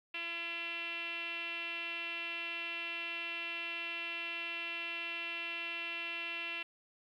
5% pulse tone with low-pass filter, 338.4 Hz, E4, 45 cents sharp, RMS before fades -40 dBFS, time 0.14-6.63 s, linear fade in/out 5 ms, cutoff 2700 Hz, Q 7, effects 12-bit

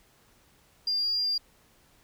sine tone, 4799 Hz, D8, 37 cents sharp, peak -24 dBFS, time 0.87-1.38 s, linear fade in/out 5 ms, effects tanh soft clip ceiling -20 dBFS + pink hiss -62 dBFS RMS until 2.03 s

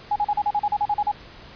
sine tone bursts, 830.6 Hz, G#5, in tune, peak -18 dBFS, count 12, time 0.11-1.116 s, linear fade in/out 5 ms, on 49 ms, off 38 ms, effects pink hiss -44 dBFS RMS until 1.55 s + resampled to 11025 Hz

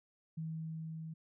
sine tone with level ramp, 160.4 Hz, E3, 47 cents flat, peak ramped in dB -37 to -42 dBFS, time 0.37-1.14 s, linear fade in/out 10 ms, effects none

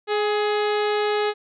harmonic tone with a mistuned harmonic, 420 Hz, G#4, 19 cents sharp, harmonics 1 / 2 / 3 / 4 / 5 / 6 / 7 / 8 / 9 / 10, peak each -21 / -27 / -31 / -33 / -35 / -37 / -38 / -39 / -40 / -41 dBFS, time 0.07-1.34 s, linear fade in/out 50 ms, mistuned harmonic 2, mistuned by -30 cents, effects none

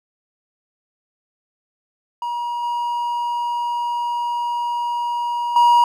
triangle tone with level steps, 955 Hz, A#5, 42 cents sharp, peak -20 / -18 / -8 dBFS, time 2.22-5.84 s, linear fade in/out 2 ms, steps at 2.63 / 5.56 s, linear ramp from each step 2 ms, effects none

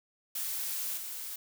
blue noise with level steps, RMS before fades -35 / -40 dBFS, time 0.35-1.36 s, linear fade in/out 5 ms, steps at 0.97 s, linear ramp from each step 5 ms, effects none

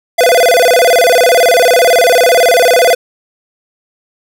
square tone with vibrato, 583 Hz, D5, 13 cents flat, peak -6 dBFS, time 0.18-2.95 s, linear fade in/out 10 ms, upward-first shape square, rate 18 Hz, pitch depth 270 cents each way, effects none

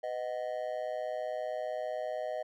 triangle tone with amplitude modulation, 622.3 Hz, D#5, in tune, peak -27 dBFS, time 0.03-2.43 s, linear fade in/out 10 ms, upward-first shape sine, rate 120 Hz, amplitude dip 100%, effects none

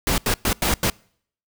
pink noise bursts at uneven times, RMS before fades -20 dBFS, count 5, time 0.07-0.18 / 0.26-0.34 / 0.45-0.53 / 0.62-0.74 / 0.83-0.9 s, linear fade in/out 2 ms, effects noise-tail reverb RT60 0.6 s tail -26 dB re dry

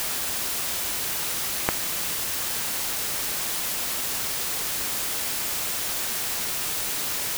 click, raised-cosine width 0.5 ms, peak -3 dBFS, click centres 1.689 s, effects white hiss -28 dBFS RMS until 7.37 s

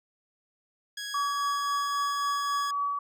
15% pulse tone with pitch glide, 1661.2 to 1673.7 Hz, G#6 to G#6, 0 to +13 cents, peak -28 dBFS, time 0.97-2.71 s, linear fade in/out 5 ms, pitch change +13 cents, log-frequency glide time 1.1-1.99 s
sine tone with tremolo, 1139 Hz, C#6, 47 cents sharp, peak -25 dBFS, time 1.14-2.99 s, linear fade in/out 5 ms, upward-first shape triangle, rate 3.7 Hz, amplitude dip 35%
effects resampled to 32000 Hz

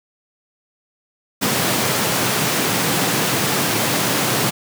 pink high-pass noise, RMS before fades -19 dBFS, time 1.41-4.51 s, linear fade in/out 20 ms, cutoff 110 Hz, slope 48 dB/octave, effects none

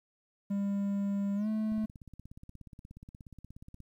triangle tone with pitch glide, 200 to 216.8 Hz, G3 to A3, +35 to -25 cents, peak -27 dBFS, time 0.5-1.86 s, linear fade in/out 10 ms, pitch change +140 cents, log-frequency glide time 1.35-1.48 s
click train, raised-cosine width 5 ms, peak -36 dBFS, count 36, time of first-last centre 1.72-3.803 s, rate 16.8 Hz
effects 11-bit

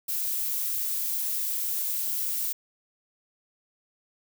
violet noise, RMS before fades -29 dBFS, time 0.08-2.53 s, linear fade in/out 10 ms, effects none

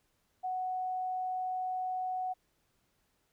sine tone, 741 Hz, F#5, 2 cents sharp, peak -32 dBFS, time 0.43-2.34 s, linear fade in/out 20 ms, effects pink hiss -75 dBFS RMS until 3.32 s

